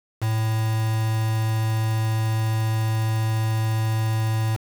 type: tone with quantisation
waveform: triangle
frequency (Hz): 110.7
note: A2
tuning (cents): +11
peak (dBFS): -18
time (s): 0.21-4.57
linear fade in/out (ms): 20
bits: 5
effects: none